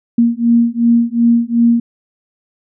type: beating tone pair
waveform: sine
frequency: 233.1 / 235.8 Hz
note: A#3 / A#3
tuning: 0 / +20 cents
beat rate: 2.7 Hz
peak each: -12 dBFS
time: 0.18-1.8 s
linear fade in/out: 5 ms
effects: none